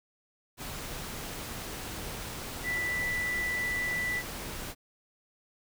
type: tone in noise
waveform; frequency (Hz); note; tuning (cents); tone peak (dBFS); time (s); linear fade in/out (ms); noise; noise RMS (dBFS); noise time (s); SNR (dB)
sine; 1975.5; B6; 0; -29; 2.63-4.23; 50; pink; -39; 0.57-4.75; +7
effects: none